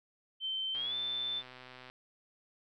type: tone with pitch glide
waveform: sine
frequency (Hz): 3098 to 3538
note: G7 to A7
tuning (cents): -21 to +9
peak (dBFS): -33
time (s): 0.4-1.43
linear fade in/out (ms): 50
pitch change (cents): +230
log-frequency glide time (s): 0.73-0.95
type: click train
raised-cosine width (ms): 0.3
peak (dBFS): -34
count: 147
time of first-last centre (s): 0.75-1.9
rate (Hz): 127
effects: none